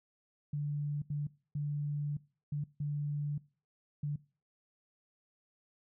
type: tone bursts at uneven times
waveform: sine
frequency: 146.2 Hz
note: D3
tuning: 7 cents flat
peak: -32 dBFS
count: 6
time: 0.53-1.02 / 1.1-1.27 / 1.55-2.17 / 2.52-2.64 / 2.8-3.38 / 4.03-4.16 s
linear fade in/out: 5 ms
effects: noise-tail reverb RT60 0.4 s tail -22 dB re dry